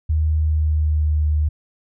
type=tone with pitch glide; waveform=sine; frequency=77.78 to 75.83 Hz; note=D#2 to D#2; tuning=0 to -44 cents; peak=-15 dBFS; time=0.09-1.49 s; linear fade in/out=10 ms; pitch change=-44 cents; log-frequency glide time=0.32-1.26 s; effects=none